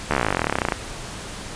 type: slowing click train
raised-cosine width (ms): 0.5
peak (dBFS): -4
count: 28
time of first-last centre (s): 0.11-0.722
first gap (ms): 13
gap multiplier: 1.04
effects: pink hiss -34 dBFS RMS until 1.55 s + resampled to 22050 Hz